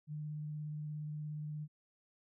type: tone with vibrato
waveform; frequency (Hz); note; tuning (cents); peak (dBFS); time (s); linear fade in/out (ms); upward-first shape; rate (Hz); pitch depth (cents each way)
sine; 151; D3; +48; -39; 0.07-1.68; 50; triangle; 17; 17
effects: none